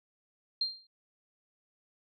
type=tone with exponential decay; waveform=sine; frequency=4186 Hz; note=C8; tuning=in tune; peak=-25 dBFS; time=0.61-0.87 s; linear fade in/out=5 ms; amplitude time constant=55 ms; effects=none